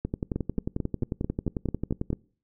two click trains, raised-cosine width 3 ms, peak -15 / -15 dBFS, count 9 / 24, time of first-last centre 0.36-2.13 / 0.05-2.104 s, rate 4.52 / 11.2 Hz, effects noise-tail reverb RT60 0.5 s tail -25 dB re dry

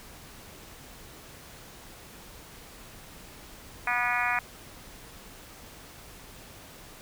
harmonic tone, 243.4 Hz, B3, 25 cents flat, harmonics 3 / 4 / 5 / 6 / 7 / 8 / 9 / 10, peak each -33 / -33 / -33 / -33 / -33 / -33 / -33 / -33 dBFS, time 3.87-4.39 s, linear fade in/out 2 ms, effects pink hiss -48 dBFS RMS until 7.01 s

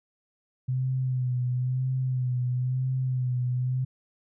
sine tone with vibrato, 127.3 Hz, C3, 47 cents flat, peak -24 dBFS, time 0.68-3.85 s, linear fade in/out 10 ms, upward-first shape sine, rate 1 Hz, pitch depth 40 cents each way, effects none

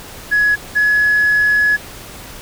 sine tone pair in turn, 1682 / 1692.7 Hz, G#6 / G#6, +22 / +33 cents, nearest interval unison, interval 11 cents, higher second, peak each -9 dBFS, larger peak neither, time 0.31-0.56 / 0.75-1.77 s, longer second, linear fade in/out 20 ms, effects tanh soft clip ceiling -7 dBFS + pink hiss -34 dBFS RMS until 2.41 s

